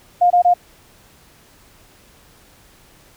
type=tone bursts; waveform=sine; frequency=709 Hz; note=F5; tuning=26 cents sharp; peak=-9 dBFS; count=3; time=0.21-0.54 s; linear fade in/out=10 ms; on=94 ms; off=24 ms; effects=pink hiss -50 dBFS RMS until 3.16 s